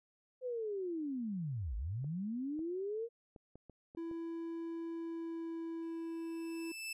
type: linear two-way sweep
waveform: sine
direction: down then up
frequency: 517 to 49 to 473.9 Hz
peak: -36 dBFS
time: 0.41-3.09 s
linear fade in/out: 50 ms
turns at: 1.76 s
type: clicks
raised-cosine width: 2 ms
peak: -40 dBFS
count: 7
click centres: 2.044 / 2.592 / 3.362 / 3.556 / 3.697 / 3.949 / 4.113 s
type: tone with pitch glide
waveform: triangle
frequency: 332.3 to 330.2 Hz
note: E4 to E4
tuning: +14 to +3 cents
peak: -37 dBFS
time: 3.97-6.72 s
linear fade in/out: 5 ms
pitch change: -11 cents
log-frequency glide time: 4.93-5.56 s
type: tone with exponential growth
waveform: sawtooth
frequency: 2637 Hz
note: E7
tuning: in tune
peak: -35 dBFS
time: 5.82-6.93 s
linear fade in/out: 5 ms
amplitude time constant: 240 ms
effects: resampled to 32000 Hz